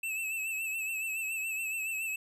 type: tone with vibrato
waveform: square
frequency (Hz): 2626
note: E7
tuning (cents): -7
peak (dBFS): -33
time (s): 0.03-2.16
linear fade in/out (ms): 5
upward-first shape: sine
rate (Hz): 7.1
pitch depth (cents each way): 49
effects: none